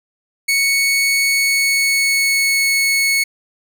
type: tone with pitch glide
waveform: sawtooth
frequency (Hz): 2217 to 2203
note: C#7 to C#7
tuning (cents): 0 to -11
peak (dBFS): -10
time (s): 0.48-3.24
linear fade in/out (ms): 10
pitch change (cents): -11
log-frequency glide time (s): 1.27-2.66
effects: none